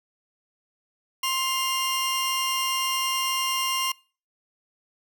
sawtooth tone pair together, 1053 / 2811 Hz, C6 / F7, +11 / +11 cents, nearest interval octave + perfect fourth, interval 1700 cents, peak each -23 dBFS, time 1.23-3.92 s, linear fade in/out 5 ms, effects noise-tail reverb RT60 0.4 s tail -25 dB re dry

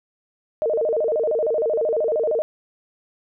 sine tone with vibrato, 530 Hz, C5, 22 cents sharp, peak -18 dBFS, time 0.62-2.42 s, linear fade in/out 0 ms, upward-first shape square, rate 13 Hz, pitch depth 260 cents each way, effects none

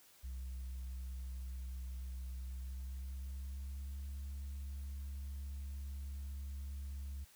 sine tone with pitch glide, 63.8 to 69.17 Hz, C2 to C#2, -43 to -3 cents, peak -39 dBFS, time 0.23-7.25 s, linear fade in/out 20 ms, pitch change +140 cents, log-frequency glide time 2.46-4.02 s, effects tanh soft clip ceiling -40 dBFS + white hiss -64 dBFS RMS until 7.35 s

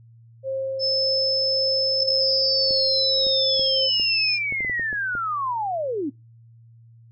sine tone with tremolo, 534 Hz, C5, 35 cents sharp, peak -23 dBFS, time 0.43-3.9 s, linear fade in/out 50 ms, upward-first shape triangle, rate 1.8 Hz, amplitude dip 25%
sine tone, 5240 Hz, E8, 11 cents flat, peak -20 dBFS, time 0.79-4.39 s, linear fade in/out 50 ms
sine linear sweep, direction down, 5320 to 260 Hz, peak -23 dBFS, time 1.99-6.1 s, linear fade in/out 10 ms
clicks, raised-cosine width 2 ms, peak -23 dBFS, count 11, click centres 2.708 / 3.267 / 3.595 / 3.998 / 4.524 / 4.606 / 4.648 / 4.697 / 4.796 / 4.929 / 5.152 s
effects noise-tail reverb RT60 0.2 s tail -20 dB re dry + added 115 Hz sine -47 dBFS peak until 7.11 s

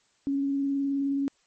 sine tone with vibrato, 277.5 Hz, C#4, 2 cents sharp, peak -24 dBFS, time 0.27-1.28 s, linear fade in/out 0 ms, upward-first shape triangle, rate 19 Hz, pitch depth 21 cents each way, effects white hiss -67 dBFS RMS until 1.46 s + MP3 32 kbps

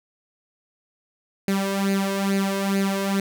sawtooth tone with flanger, 196 Hz, G3, in tune, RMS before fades -23 dBFS, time 1.48-3.2 s, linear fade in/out 2 ms, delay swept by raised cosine 0.44 to 1.94 ms, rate 2.3 Hz, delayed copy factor +0.7, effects none

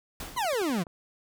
pink noise with exponential decay, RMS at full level -36 dBFS, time 0.2-0.71 s, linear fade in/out 2 ms, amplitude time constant 110 ms
click train, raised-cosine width 1 ms, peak -32 dBFS, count 8, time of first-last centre 0.28-0.868 s, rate 11.9 Hz
40% pulse exponential sweep, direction down, 1070 to 159.7 Hz, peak -25 dBFS, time 0.36-0.84 s, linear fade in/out 20 ms
effects none

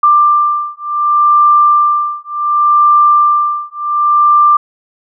sine beating tone pair, 1185 / 1185.68 Hz, D6 / D6, +15 / +16 cents, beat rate 0.68 Hz, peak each -10 dBFS, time 0.03-4.57 s, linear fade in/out 5 ms, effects none

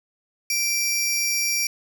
sawtooth tone pair together, 2349 / 5632 Hz, D7 / F8, 0 / +14 cents, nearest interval octave + minor third, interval 1514 cents, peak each -21 dBFS, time 0.5-1.67 s, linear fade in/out 2 ms, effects none

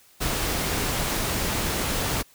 pink noise, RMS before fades -26 dBFS, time 0.2-2.23 s, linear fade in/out 20 ms, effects white hiss -56 dBFS RMS until 2.34 s

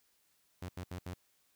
sawtooth tone bursts at uneven times, 90.3 Hz, F#2, 42 cents flat, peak -36 dBFS, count 4, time 0.62-0.69 / 0.77-0.84 / 0.91-0.99 / 1.06-1.14 s, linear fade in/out 5 ms, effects white hiss -73 dBFS RMS until 1.55 s

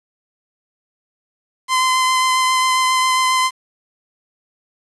sawtooth tone with vibrato, 1031 Hz, C6, 26 cents flat, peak -10 dBFS, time 1.68-3.51 s, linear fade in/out 50 ms, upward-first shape triangle, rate 7.4 Hz, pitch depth 14 cents each way, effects resampled to 24000 Hz + 7-bit

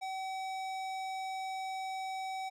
sine tone with hard clipping, 762 Hz, G5, 49 cents flat, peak -38 dBFS, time 0.01-2.5 s, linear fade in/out 20 ms, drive 16 dB, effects none

